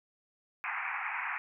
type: band-pass noise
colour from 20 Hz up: white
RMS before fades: -36 dBFS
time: 0.64-1.38 s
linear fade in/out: 0 ms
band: 760 to 2500 Hz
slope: 96 dB/octave
effects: none